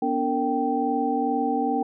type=tone cluster; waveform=sine; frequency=246.1 / 288.5 / 457.5 / 779 Hz; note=B3 / D4 / A#4 / G5; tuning=-6 / -31 / -32 / -11 cents; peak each=-27 / -27 / -29 / -25 dBFS; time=0.02-1.83 s; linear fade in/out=5 ms; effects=none